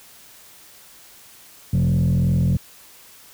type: tone with frequency modulation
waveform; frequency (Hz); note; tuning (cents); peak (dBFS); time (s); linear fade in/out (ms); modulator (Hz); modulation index
sine; 134.2; C3; +44; -13; 1.73-2.57; 5; 42.7; 1.3
effects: tanh soft clip ceiling -14 dBFS + white hiss -47 dBFS RMS until 3.33 s